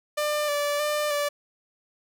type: tone with vibrato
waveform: sawtooth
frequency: 589 Hz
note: D5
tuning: 5 cents sharp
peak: -20 dBFS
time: 0.17-1.29 s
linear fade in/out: 10 ms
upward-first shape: square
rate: 1.6 Hz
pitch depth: 23 cents each way
effects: none